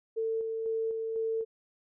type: tone with tremolo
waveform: sine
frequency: 448 Hz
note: A4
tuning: 31 cents sharp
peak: -28 dBFS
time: 0.16-1.45 s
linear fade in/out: 20 ms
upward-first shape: square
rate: 2 Hz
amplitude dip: 30%
effects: none